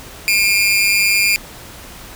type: tone with amplitude modulation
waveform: sawtooth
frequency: 2397 Hz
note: D7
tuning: 35 cents sharp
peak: -5 dBFS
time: 0.28-1.36 s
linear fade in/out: 0 ms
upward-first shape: sine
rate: 203 Hz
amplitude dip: 80%
effects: pink hiss -36 dBFS RMS until 2.15 s